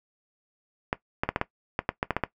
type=clicks; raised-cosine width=0.5 ms; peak=-9 dBFS; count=11; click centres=0.929 / 1.235 / 1.29 / 1.361 / 1.414 / 1.791 / 1.891 / 2.029 / 2.107 / 2.166 / 2.237 s; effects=noise-tail reverb RT60 0.1 s tail -17 dB re dry